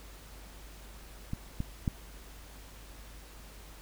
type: clicks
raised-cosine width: 5 ms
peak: -21 / -20 / -16 dBFS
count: 3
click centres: 1.334 / 1.604 / 1.878 s
effects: added 50 Hz sine -49 dBFS peak until 3.81 s + pink hiss -53 dBFS RMS until 3.81 s